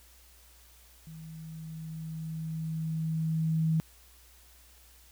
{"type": "tone with level ramp", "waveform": "sine", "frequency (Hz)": 160, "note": "D#3", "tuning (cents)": 49, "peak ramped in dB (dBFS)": [-43, -23], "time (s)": [1.07, 3.8], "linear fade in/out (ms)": 0, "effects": ["added 60 Hz sine -58 dBFS peak until 5.11 s", "white hiss -59 dBFS RMS until 5.11 s"]}